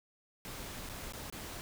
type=noise with dropouts; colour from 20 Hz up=pink; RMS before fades=-44 dBFS; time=0.45-1.61 s; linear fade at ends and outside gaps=0 ms; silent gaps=0.89-0.897 / 1.123-1.135 / 1.3-1.325 s; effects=none